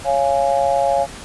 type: chord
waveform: sine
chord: Db major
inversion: none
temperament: just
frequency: 554.4 / 693 / 831.5 Hz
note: Db5 / F5 / Ab5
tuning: 0 / -14 / +2 cents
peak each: -18 / -18 / -20 dBFS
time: 0.04-1.07 s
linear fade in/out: 50 ms
effects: pink hiss -35 dBFS RMS until 1.24 s + resampled to 24000 Hz